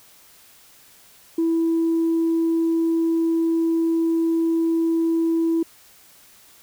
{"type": "tone", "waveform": "sine", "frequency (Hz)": 329.6, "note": "E4", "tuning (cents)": 0, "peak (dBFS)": -16, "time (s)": [1.38, 5.63], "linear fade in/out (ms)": 5, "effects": ["tanh soft clip ceiling -14 dBFS", "white hiss -51 dBFS RMS until 6.62 s"]}